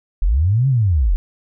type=linear two-way sweep; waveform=sine; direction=up then down; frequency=34.65 to 139 to 34.65 Hz; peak=-12 dBFS; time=0.22-1.16 s; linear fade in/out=0 ms; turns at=0.68 s; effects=none